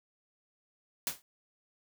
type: noise with exponential decay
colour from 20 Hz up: white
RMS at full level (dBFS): -29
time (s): 1.07-1.22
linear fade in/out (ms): 1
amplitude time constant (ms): 31
effects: none